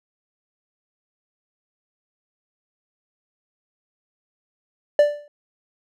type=tone with exponential decay; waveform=triangle; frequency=587.3 Hz; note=D5; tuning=in tune; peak=-6 dBFS; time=4.99-5.28 s; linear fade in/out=2 ms; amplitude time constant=61 ms; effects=none